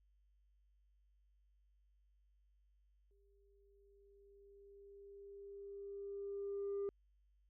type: tone with exponential growth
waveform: sine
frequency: 400 Hz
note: G4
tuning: 35 cents sharp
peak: -35 dBFS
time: 3.11-6.89 s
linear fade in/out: 0 ms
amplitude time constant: 820 ms
effects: tanh soft clip ceiling -36 dBFS + added 50 Hz sine -70 dBFS peak until 7.49 s